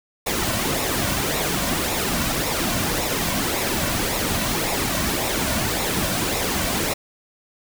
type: noise with flanger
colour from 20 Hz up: pink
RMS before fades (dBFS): -23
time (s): 0.26-6.94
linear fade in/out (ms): 10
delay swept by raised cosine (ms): 0.64 to 2.44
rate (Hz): 1.8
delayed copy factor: -0.55
effects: none